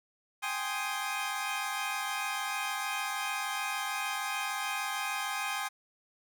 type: chord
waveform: 20% pulse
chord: Ab major seventh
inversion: third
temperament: equal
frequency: 784 / 830.6 / 1046.5 / 1244.5 Hz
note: G5 / Ab5 / C6 / Eb6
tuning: 0 / 0 / 0 / 0 cents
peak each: -33 dBFS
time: 0.42-5.69 s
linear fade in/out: 20 ms
effects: none